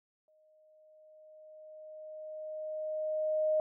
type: tone with exponential growth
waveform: sine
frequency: 620 Hz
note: D#5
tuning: 6 cents flat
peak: -25 dBFS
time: 0.28-3.6 s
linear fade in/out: 1 ms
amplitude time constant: 720 ms
effects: none